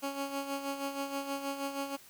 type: tone with tremolo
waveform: 15% pulse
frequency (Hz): 277.2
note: C#4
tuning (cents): 0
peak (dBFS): -26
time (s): 0.02-1.97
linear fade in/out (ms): 20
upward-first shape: sine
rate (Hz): 6.3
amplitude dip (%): 60
effects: white hiss -56 dBFS RMS until 2.09 s